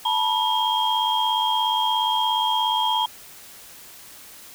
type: tone cluster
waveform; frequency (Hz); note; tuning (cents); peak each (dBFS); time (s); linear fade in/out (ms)
sine; 878 / 975 / 3230; A5 / B5 / G#7; -4 / -23 / -49; -23; 0.05-3.06; 5
effects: tanh soft clip ceiling -9 dBFS + white hiss -44 dBFS RMS until 4.54 s